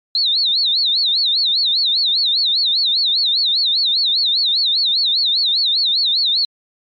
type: tone with vibrato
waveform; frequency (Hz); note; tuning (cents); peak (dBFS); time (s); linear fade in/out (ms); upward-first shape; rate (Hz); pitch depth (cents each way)
sine; 3995; B7; +19; -13; 0.15-6.45; 2; sine; 5; 190
effects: MP3 48 kbps